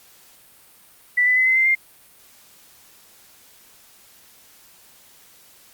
sine tone with pitch steps, 1973 / 1999.4 / 2026 / 2053 / 2081 / 2109 Hz, B6 / B6 / B6 / C7 / C7 / C7, -2 / +21 / +44 / -33 / -10 / +13 cents, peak -14 dBFS, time 1.17-1.752 s, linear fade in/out 10 ms, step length 97 ms, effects white hiss -51 dBFS RMS until 5.73 s + Opus 48 kbps

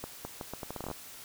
accelerating click train, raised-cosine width 1 ms, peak -23 dBFS, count 13, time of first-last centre 0.04-0.913 s, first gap 210 ms, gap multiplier 0.77, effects white hiss -48 dBFS RMS until 1.24 s

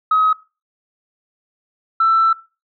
sine tone pair in turn, 1271 / 1331 Hz, D#6 / E6, +36 / +16 cents, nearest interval minor second, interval 80 cents, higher second, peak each -10 dBFS, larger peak neither, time 0.11-0.33 / 2-2.33 s, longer second, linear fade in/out 5 ms, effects noise-tail reverb RT60 0.3 s tail -19 dB re dry + tanh soft clip ceiling -7 dBFS

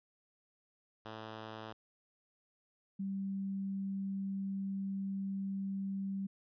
5% pulse / sine tone pair in turn, 110 / 194.98 Hz, A2 / G3, 0 / -9 cents, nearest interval minor seventh, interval 991 cents, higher second, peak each -33 / -35 dBFS, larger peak first, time 1.05-1.73 / 2.99-6.27 s, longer second, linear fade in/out 10 ms, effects resampled to 11025 Hz

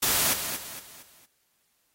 white noise with echo, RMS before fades -24 dBFS, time 0.02-0.34 s, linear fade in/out 10 ms, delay 230 ms, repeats 4, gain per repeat -8 dB, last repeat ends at 1.26 s, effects white hiss -71 dBFS RMS until 1.94 s + AAC 48 kbps

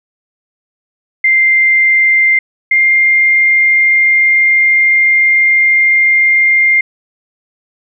sine tone pair in turn, 2093 / 2109 Hz, C7 / C7, 0 / +13 cents, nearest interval unison, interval 13 cents, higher second, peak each -6 dBFS, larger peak neither, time 1.24-2.39 / 2.71-6.81 s, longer second, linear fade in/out 5 ms, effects none

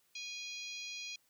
harmonic tone with a mistuned harmonic, 823 Hz, G#5, 16 cents flat, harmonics 3 / 4 / 5 / 6 / 7 / 8, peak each -45 / -49 / -48 / -52 / -52 / -53 dBFS, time 0.15-1.16 s, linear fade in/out 5 ms, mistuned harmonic 6, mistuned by -17 cents, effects white hiss -73 dBFS RMS until 1.29 s

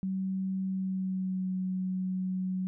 sine tone with pitch glide, 190 to 185.98 Hz, F#3 to F#3, +46 to +9 cents, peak -29 dBFS, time 0.03-2.67 s, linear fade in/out 0 ms, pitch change -37 cents, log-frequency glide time 0.67-1.51 s, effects none

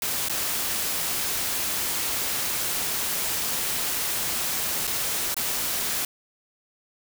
white noise with dropouts, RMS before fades -27 dBFS, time 0.02-6.05 s, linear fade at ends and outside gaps 2 ms, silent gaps 0.286-0.296 / 4.871-4.875 / 5.344-5.366 s, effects none

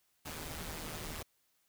pink noise with amplitude modulation, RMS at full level -40 dBFS, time 0.25-1.23 s, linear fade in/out 10 ms, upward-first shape sine, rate 157 Hz, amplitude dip 65%, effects white hiss -75 dBFS RMS until 1.68 s

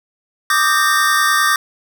square chord, Eb major seventh, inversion third, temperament equal with one note detuned, 1174.7 / 1244.5 / 1568 / 1836.9 Hz, D6 / Eb6 / G6 / Bb6, 0 / 0 / 0 / -26 cents, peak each -17 / -22 / -19 / -18 dBFS, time 0.5-1.56 s, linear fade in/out 2 ms, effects none

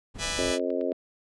brown noise, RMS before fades -39 dBFS, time 0.14-0.54 s, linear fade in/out 20 ms
5% pulse chord, E dominant seventh, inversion second, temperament just, 494.4 / 593.3 / 659.3 / 824.1 Hz, B4 / D5 / E5 / G#5, +2 / +18 / 0 / -14 cents, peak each -24 dBFS, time 0.18-0.59 s, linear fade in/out 50 ms
click train, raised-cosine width 0.3 ms, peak -32 dBFS, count 6, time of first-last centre 0.38-0.919 s, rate 9.27 Hz
harmonic tone, 89 Hz, F2, 33 cents sharp, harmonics 3 / 4 / 5 / 6 / 7, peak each -32 / -32 / -32 / -32 / -32 dBFS, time 0.38-0.93 s, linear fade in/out 5 ms
effects resampled to 24000 Hz

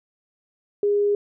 sine tone, 409.4 Hz, G#4, 25 cents flat, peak -17 dBFS, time 0.83-1.15 s, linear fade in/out 2 ms, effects none

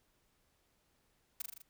blue noise with echo, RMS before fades -38 dBFS, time 1.4-1.42 s, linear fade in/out 5 ms, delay 40 ms, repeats 5, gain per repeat -3 dB, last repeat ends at 1.62 s, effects pink hiss -75 dBFS RMS until 1.69 s

